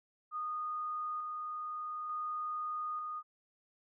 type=tone with tremolo; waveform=sine; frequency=1232 Hz; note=D#6; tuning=17 cents flat; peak=-35 dBFS; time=0.31-3.23 s; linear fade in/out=50 ms; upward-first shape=square; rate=0.56 Hz; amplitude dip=25%; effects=none

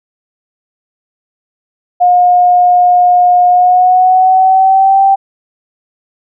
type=tone with pitch glide; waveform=sine; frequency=716 to 780.8 Hz; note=F5 to G5; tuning=+43 to -7 cents; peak=-4 dBFS; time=2-5.16 s; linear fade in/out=20 ms; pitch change=+150 cents; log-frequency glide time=3.48-5.01 s; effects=none

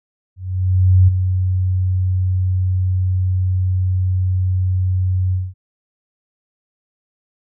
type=tone with ADSR envelope; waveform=sine; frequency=92.5 Hz; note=F#2; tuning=in tune; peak=-6 dBFS; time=0.36-5.54 s; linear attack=720 ms; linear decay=12 ms; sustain=-8 dB; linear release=210 ms; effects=none

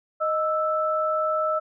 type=tone pair together; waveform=sine; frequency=622.3 / 1317.8 Hz; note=D#5 / E6; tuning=0 / -1 cents; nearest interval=octave + minor second; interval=1299 cents; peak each=-24 dBFS; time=0.2-1.6 s; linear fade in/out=20 ms; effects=none

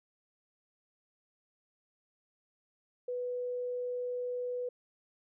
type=tone; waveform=sine; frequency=493.9 Hz; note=B4; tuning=in tune; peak=-33 dBFS; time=3.08-4.69 s; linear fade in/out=5 ms; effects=none

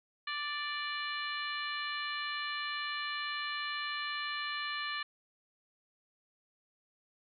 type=harmonic tone; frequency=587.3 Hz; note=D5; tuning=in tune; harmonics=2 / 3 / 4 / 5 / 6 / 7; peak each=-40 / -39 / -43 / -43 / -47 / -44 dBFS; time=0.27-5.03 s; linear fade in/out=5 ms; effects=none

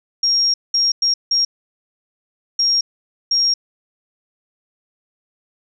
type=tone bursts at uneven times; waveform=sine; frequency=5580 Hz; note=F8; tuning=2 cents flat; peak=-13 dBFS; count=6; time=0.23-0.54 / 0.74-0.92 / 1.02-1.14 / 1.31-1.45 / 2.59-2.81 / 3.31-3.54 s; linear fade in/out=5 ms; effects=none

